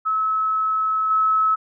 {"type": "tone with level steps", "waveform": "sine", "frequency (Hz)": 1294, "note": "E6", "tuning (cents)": -32, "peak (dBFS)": [-18, -15], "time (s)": [0.05, 1.56], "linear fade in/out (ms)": 20, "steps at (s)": 1.1, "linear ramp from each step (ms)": 10, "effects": []}